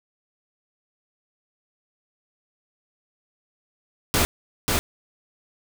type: noise with echo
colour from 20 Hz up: pink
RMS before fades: -20 dBFS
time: 4.14-4.25 s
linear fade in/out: 0 ms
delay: 540 ms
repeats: 1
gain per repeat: -2 dB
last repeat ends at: 4.79 s
effects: none